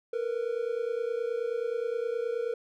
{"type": "tone pair together", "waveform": "triangle", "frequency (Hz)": [457.4, 486.9], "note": ["A#4", "B4"], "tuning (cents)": [-33, -25], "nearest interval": "minor second", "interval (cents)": 108, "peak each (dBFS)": [-29, -30], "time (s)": [0.13, 2.54], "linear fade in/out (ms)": 5, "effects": []}